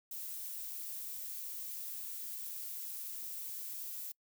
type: noise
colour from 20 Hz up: violet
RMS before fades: -43 dBFS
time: 0.11-4.12 s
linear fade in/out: 5 ms
effects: noise-tail reverb RT60 0.1 s tail -26 dB re dry